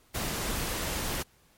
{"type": "noise", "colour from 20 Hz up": "pink", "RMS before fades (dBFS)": -32, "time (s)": [0.14, 1.23], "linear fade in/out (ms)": 10, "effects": ["pink hiss -63 dBFS RMS until 1.57 s", "MP3 64 kbps"]}